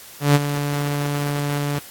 sawtooth tone with ADSR envelope, 144.4 Hz, D3, 29 cents flat, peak -6 dBFS, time 0.2-1.79 s, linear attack 150 ms, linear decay 33 ms, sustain -11 dB, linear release 7 ms, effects white hiss -41 dBFS RMS until 1.9 s + AAC 64 kbps

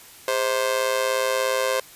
sawtooth tone with amplitude modulation, 523.3 Hz, C5, in tune, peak -13 dBFS, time 0.28-1.8 s, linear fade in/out 2 ms, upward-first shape sine, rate 117 Hz, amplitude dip 85%, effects white hiss -46 dBFS RMS until 1.95 s + resampled to 32000 Hz

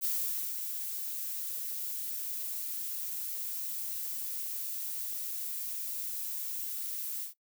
violet noise with ADSR envelope, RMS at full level -31 dBFS, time 0.01-7.34 s, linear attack 33 ms, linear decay 490 ms, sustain -6 dB, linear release 120 ms, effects noise-tail reverb RT60 0.1 s tail -18 dB re dry

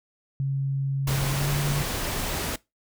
sine tone with pitch glide, 136.9 to 142.96 Hz, C#3 to D3, -21 to -46 cents, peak -23 dBFS, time 0.4-1.82 s, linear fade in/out 0 ms, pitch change +75 cents, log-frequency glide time 1.3-1.5 s
pink noise, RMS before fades -29 dBFS, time 1.07-2.56 s, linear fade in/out 5 ms
effects noise-tail reverb RT60 0.2 s tail -21 dB re dry

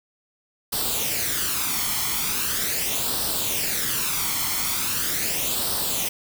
white noise with flanger, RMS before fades -25 dBFS, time 0.72-6.09 s, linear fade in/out 10 ms, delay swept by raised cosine 0.22 to 0.94 ms, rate 0.4 Hz, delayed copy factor +0.6, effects none

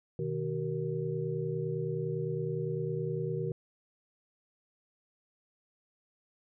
sine tone cluster, 126.3 / 156.1 / 378.3 / 466.3 Hz, B2 / D#3 / F#4 / A#4, +39 / +6 / +38 / +1 cents, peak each -38 / -35 / -36 / -37 dBFS, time 0.19-3.52 s, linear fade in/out 2 ms, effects none

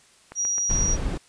click train, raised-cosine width 0.5 ms, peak -23 dBFS, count 4, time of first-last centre 0.32-0.713 s, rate 7.64 Hz
sine tone, 5750 Hz, F8, 50 cents sharp, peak -22 dBFS, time 0.35-0.97 s, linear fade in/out 50 ms
brown noise, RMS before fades -25 dBFS, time 0.69-1.18 s, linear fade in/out 10 ms
effects white hiss -56 dBFS RMS until 1.28 s + resampled to 22050 Hz

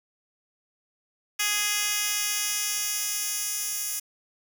10% pulse tone with high-pass filter sweep, 415.3 Hz, G#4, in tune, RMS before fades -28 dBFS, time 1.39-4 s, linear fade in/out 10 ms, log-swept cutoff 2900 to 7500 Hz, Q 0.78, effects 8-bit

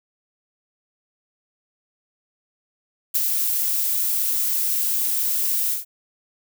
violet noise with ADSR envelope, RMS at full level -18 dBFS, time 3.14-5.85 s, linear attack 18 ms, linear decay 23 ms, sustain -4 dB, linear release 140 ms, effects none

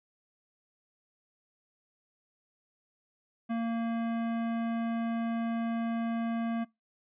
sine tone with tanh clipping, 230 Hz, A#3, 23 cents flat, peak -31 dBFS, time 3.49-6.65 s, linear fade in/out 20 ms, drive 18 dB, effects noise-tail reverb RT60 0.2 s tail -23 dB re dry + resampled to 8000 Hz

